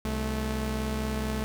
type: tone pair together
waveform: sawtooth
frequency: 64.4 / 217.2 Hz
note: C2 / A3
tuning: -27 / -22 cents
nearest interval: octave + major sixth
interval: 2105 cents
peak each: -27 dBFS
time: 0.05-1.44 s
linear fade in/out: 0 ms
effects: none